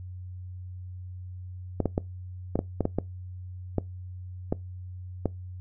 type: clicks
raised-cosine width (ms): 2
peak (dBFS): -11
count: 11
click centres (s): 1.803 / 1.857 / 1.979 / 2.556 / 2.591 / 2.807 / 2.854 / 2.986 / 3.783 / 4.525 / 5.257
effects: noise-tail reverb RT60 0.2 s tail -22 dB re dry + added 91 Hz sine -37 dBFS peak until 5.6 s